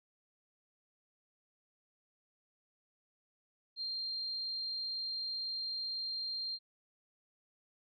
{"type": "tone", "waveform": "sine", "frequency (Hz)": 4186, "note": "C8", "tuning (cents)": 0, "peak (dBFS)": -36, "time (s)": [3.76, 6.59], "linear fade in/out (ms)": 50, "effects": []}